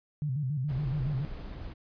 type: tone with vibrato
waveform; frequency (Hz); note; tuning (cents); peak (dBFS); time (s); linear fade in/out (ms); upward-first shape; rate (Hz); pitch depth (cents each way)
sine; 138.59; C#3; 0; -28; 0.22-1.25; 0; square; 7.1; 130
type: noise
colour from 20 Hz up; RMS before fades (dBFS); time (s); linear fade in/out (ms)
brown; -40; 0.68-1.74; 20
effects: resampled to 11025 Hz